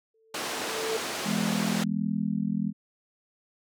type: tone with exponential growth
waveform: sine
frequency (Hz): 444.5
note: A4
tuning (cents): +18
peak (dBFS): -26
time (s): 0.14-0.97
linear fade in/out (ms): 5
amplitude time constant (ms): 180
type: band-pass noise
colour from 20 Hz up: pink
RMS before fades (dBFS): -33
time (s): 0.34-1.84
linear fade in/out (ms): 5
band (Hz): 330 to 8600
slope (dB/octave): 12
type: chord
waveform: sine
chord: E major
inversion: none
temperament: just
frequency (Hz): 164.81 / 206 / 247.2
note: E3 / G#3 / B3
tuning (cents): 0 / -14 / +2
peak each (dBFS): -32 / -27 / -33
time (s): 1.24-2.73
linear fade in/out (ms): 50
effects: none